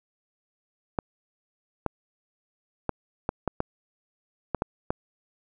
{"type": "clicks", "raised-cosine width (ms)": 1, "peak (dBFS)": -11, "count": 9, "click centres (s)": [0.988, 1.863, 2.893, 3.291, 3.477, 3.604, 4.547, 4.621, 4.905], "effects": []}